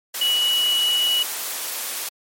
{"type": "tone in noise", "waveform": "sine", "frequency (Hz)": 2933, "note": "F#7", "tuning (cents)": -16, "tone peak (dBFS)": -17, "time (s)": [0.21, 1.23], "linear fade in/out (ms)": 5, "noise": "white", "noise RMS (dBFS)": -28, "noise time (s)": [0.14, 2.09], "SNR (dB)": 8, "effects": ["high-pass 400 Hz 12 dB/octave", "MP3 64 kbps"]}